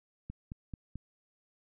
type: click train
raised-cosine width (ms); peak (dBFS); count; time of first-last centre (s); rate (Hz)
5; -28; 4; 0.3-0.956; 4.57
effects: none